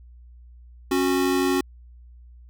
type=tone pair together; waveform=square; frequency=274 / 366.3 Hz; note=C#4 / F#4; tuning=-20 / -17 cents; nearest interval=perfect fourth; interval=503 cents; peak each=-23 dBFS; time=0.91-1.61 s; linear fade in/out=5 ms; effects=added 60 Hz sine -44 dBFS peak until 2.49 s

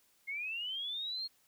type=linear sweep; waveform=sine; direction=up; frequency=2120 to 4300 Hz; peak=-36 dBFS; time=0.27-1.28 s; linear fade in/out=20 ms; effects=white hiss -70 dBFS RMS until 1.47 s

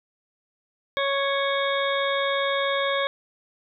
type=harmonic tone with a mistuned harmonic; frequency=554.4 Hz; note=C#5; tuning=in tune; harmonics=1 / 2 / 3 / 4 / 6 / 7; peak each=-25 / -28 / -30 / -31 / -33 / -33 dBFS; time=0.97-3.07 s; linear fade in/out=0 ms; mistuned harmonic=7; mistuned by=-88 cents; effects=none

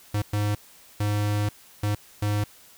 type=tone bursts at uneven times; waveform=square; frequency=103.83 Hz; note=G#2; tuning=in tune; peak=-23 dBFS; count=5; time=0.14-0.22 / 0.33-0.55 / 1-1.49 / 1.83-1.95 / 2.22-2.44 s; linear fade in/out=5 ms; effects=white hiss -52 dBFS RMS until 2.77 s

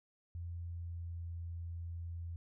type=tone with pitch glide; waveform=sine; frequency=85.8 to 84.81 Hz; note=F2 to E2; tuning=-30 to +50 cents; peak=-40 dBFS; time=0.35-2.36 s; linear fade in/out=0 ms; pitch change=-20 cents; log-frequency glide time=0.5-1.28 s; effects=none

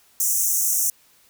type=high-pass noise; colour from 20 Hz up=pink; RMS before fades=-21 dBFS; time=0.2-0.9 s; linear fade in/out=2 ms; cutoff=5800 Hz; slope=96 dB/octave; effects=white hiss -57 dBFS RMS until 1.29 s

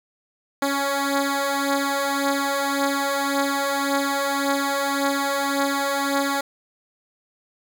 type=beating tone pair; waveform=10% pulse; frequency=277.2 / 279 Hz; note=C#4 / C#4; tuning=0 / +11 cents; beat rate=1.8 Hz; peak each=-18 / -14 dBFS; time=0.62-6.41 s; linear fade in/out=5 ms; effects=none

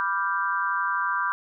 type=chord; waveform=sine; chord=G dominant seventh; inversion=first; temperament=equal; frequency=987.8 / 1174.7 / 1396.9 / 1568 Hz; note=B5 / D6 / F6 / G6; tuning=0 / 0 / 0 / 0 cents; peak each=-29 / -27 / -31 / -28 dBFS; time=0-1.32 s; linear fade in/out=0 ms; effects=none

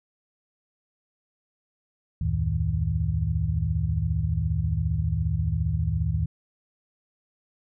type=tone cluster; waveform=sine; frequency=72.1 / 86.8 / 109.4 / 157.4 Hz; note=D2 / F2 / A2 / D#3; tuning=-31 / -10 / -9 / +20 cents; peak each=-28 dBFS; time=2.21-6.26 s; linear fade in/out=5 ms; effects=none

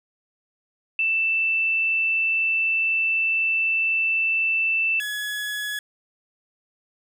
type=tone pair in turn; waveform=sine / 30% pulse; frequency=2658 / 1689 Hz; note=E7 / G#6; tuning=+14 / +29 cents; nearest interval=minor sixth; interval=785 cents; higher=first; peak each=-19 / -24 dBFS; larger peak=first; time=0.99-5 / 5-5.79 s; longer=first; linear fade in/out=2 ms; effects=none

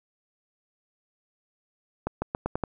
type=accelerating click train; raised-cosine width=1 ms; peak=-13 dBFS; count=6; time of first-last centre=2.07-2.637 s; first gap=150 ms; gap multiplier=0.86; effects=none

